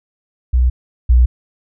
sine tone pair in turn, 62.1 / 61.1 Hz, B1 / B1, +10 / -18 cents, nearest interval unison, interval 28 cents, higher first, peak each -9 / -6 dBFS, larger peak second, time 0.53-0.7 / 1.09-1.26 s, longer neither, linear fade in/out 10 ms, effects none

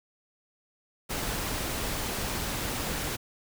pink noise, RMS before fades -32 dBFS, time 1.09-3.17 s, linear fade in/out 20 ms
clicks, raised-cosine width 3 ms, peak -27 dBFS, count 3, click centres 2.11 / 2.425 / 2.916 s
effects none

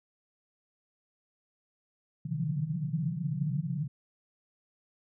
pink band-pass noise, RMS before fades -32 dBFS, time 2.25-3.88 s, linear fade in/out 5 ms, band 130 to 180 Hz, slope 96 dB/octave, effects none

